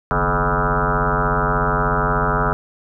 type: tone with frequency modulation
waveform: sine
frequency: 708 Hz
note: F5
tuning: 23 cents sharp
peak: -15 dBFS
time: 0.11-2.53 s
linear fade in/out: 0 ms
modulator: 93.3 Hz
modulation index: 7.9
effects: none